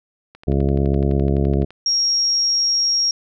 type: click train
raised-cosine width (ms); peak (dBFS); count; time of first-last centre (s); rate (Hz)
0.3; -25; 17; 0.35-1.706; 11.8
type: harmonic tone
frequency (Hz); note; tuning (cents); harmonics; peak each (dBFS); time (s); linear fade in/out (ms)
69; C#2; -7; 1 / 2 / 3 / 4 / 5 / 6 / 7 / 8 / 9 / 10; -19 / -20 / -23 / -28 / -25 / -25 / -36 / -35 / -33 / -35; 0.47-1.65; 10
type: tone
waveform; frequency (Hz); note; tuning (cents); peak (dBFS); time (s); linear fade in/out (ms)
sine; 5588; F8; 0; -15; 1.86-3.11; 2
effects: none